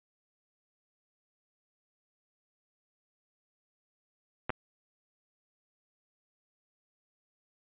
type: clicks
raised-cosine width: 0.5 ms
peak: -16 dBFS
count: 2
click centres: 4.495 / 4.503 s
effects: resampled to 8000 Hz